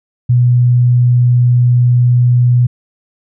sine tone, 122.7 Hz, B2, 11 cents flat, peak -6 dBFS, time 0.29-2.67 s, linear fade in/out 10 ms, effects none

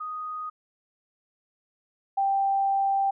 sine tone pair in turn, 1244.5 / 785.6 Hz, D#6 / G5, 0 / +4 cents, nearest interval minor sixth, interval 796 cents, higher first, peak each -31 / -21 dBFS, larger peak second, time 0-0.5 / 2.17-3.11 s, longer second, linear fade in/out 10 ms, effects none

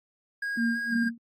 triangle tone with vibrato, 1624 Hz, G#6, 39 cents flat, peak -27 dBFS, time 0.42-1.09 s, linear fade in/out 5 ms, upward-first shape square, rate 3 Hz, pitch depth 14 cents each way
sine tone with tremolo, 233.1 Hz, A#3, in tune, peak -23 dBFS, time 0.57-1.18 s, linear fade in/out 5 ms, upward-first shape sine, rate 2.9 Hz, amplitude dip 95%
effects AAC 32 kbps

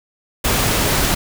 pink noise, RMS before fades -17 dBFS, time 0.44-1.15 s, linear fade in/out 10 ms, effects none

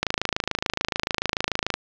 click train, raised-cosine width 0.2 ms, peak -4 dBFS, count 47, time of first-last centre 0.03-1.74 s, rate 26.9 Hz, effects low-pass 5000 Hz 12 dB/octave + 7-bit

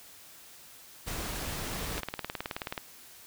pink noise, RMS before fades -36 dBFS, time 1.06-2.01 s, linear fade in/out 20 ms
click train, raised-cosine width 0.3 ms, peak -17 dBFS, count 16, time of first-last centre 1.98-2.778 s, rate 18.8 Hz
effects white hiss -52 dBFS RMS until 3.26 s

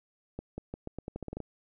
accelerating click train, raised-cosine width 2 ms, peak -24 dBFS, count 12, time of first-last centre 0.39-1.403 s, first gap 190 ms, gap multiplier 0.84, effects none

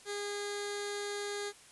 15% pulse tone with notch filter, 408.7 Hz, G#4, 28 cents flat, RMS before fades -38 dBFS, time 0.05-1.53 s, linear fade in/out 50 ms, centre 1000 Hz, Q 0.83, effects white hiss -57 dBFS RMS until 1.71 s + resampled to 24000 Hz

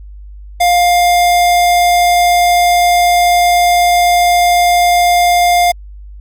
square tone, 704 Hz, F5, 14 cents sharp, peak -8 dBFS, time 0.6-5.72 s, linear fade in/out 10 ms, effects added 50 Hz sine -29 dBFS peak until 6.2 s + AAC 64 kbps

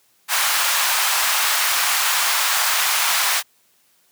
pink high-pass noise, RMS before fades -19 dBFS, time 0.28-3.43 s, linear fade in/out 50 ms, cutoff 890 Hz, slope 24 dB/octave, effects white hiss -60 dBFS RMS until 4.11 s + high-pass 100 Hz 12 dB/octave

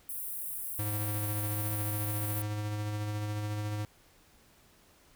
white high-pass noise, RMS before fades -38 dBFS, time 0.09-2.42 s, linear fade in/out 2 ms, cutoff 9200 Hz, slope 48 dB/octave
square tone with tremolo, 105 Hz, G#2, 19 cents sharp, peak -32 dBFS, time 0.79-3.85 s, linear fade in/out 0 ms, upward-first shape sine, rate 14 Hz, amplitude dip 25%
effects pink hiss -62 dBFS RMS until 5.15 s

